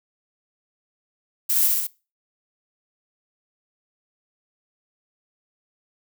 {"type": "noise with echo", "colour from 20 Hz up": "violet", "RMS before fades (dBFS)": -21, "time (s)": [1.49, 1.68], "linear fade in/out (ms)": 10, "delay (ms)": 64, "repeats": 3, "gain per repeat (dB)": -2, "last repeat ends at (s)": 1.872, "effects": ["noise-tail reverb RT60 0.3 s tail -21 dB re dry"]}